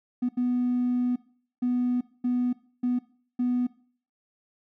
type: tone bursts at uneven times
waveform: triangle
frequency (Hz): 246.9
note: B3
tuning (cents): 0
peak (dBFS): -19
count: 6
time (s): 0.22-0.29 / 0.37-1.16 / 1.62-2.01 / 2.24-2.53 / 2.83-2.99 / 3.39-3.67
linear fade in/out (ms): 10
effects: noise-tail reverb RT60 0.5 s tail -22 dB re dry + tanh soft clip ceiling -19 dBFS